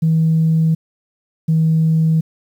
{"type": "tone pair in turn", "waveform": "sine", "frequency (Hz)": [161, 160.36], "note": ["E3", "E3"], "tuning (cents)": [-41, -47], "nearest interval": "unison", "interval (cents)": 6, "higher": "first", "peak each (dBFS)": -10, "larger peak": "neither", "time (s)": [[0.02, 0.75], [1.48, 2.21]], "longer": "neither", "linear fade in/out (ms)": 10, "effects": ["tanh soft clip ceiling -7 dBFS", "8-bit"]}